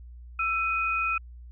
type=tone pair together; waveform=sine; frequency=1332.5 / 2498 Hz; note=E6 / D#7; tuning=+18 / +6 cents; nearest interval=major seventh; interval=1088 cents; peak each=-27 dBFS; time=0.39-1.18 s; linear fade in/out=5 ms; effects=added 60 Hz sine -42 dBFS peak until 1.51 s